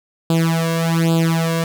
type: tone with flanger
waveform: sawtooth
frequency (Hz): 164.81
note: E3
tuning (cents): 0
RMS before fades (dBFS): -17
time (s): 0.3-1.64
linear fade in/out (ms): 2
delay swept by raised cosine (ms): 0.25 to 1.85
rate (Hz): 1.2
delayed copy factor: +1
effects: none